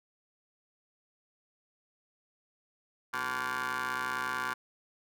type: ring-modulated tone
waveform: 20% pulse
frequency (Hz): 130.81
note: C3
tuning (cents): 0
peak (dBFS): -24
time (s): 3.13-4.54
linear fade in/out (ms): 10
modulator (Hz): 1280
effects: none